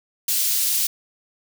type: high-pass noise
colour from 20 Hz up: white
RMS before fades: -21 dBFS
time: 0.28-0.87 s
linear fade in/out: 5 ms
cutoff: 3800 Hz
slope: 12 dB/octave
effects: none